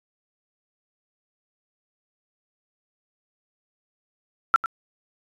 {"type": "tone with echo", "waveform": "sine", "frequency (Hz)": 1343, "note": "E6", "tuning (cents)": 32, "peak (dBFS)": -11, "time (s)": [4.54, 4.56], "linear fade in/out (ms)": 0, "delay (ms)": 99, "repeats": 1, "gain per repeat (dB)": -12, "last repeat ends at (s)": 4.659, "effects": ["resampled to 24000 Hz"]}